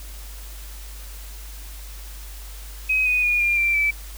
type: tone with pitch steps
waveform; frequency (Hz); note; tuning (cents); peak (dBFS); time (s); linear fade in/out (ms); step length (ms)
sine; 2531 / 2486 / 2442 / 2399 / 2356 / 2314; D#7 / D#7 / D#7 / D7 / D7 / D7; +29 / -2 / -33 / +36 / +5 / -26; -17; 2.89-3.91; 10; 170
effects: added 50 Hz sine -35 dBFS peak until 4.17 s + white hiss -43 dBFS RMS until 4.17 s